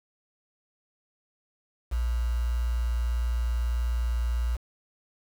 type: tone with quantisation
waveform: sine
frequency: 59.2 Hz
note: A#1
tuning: 27 cents sharp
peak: -24 dBFS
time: 1.91-4.57 s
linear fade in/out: 20 ms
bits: 7
effects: none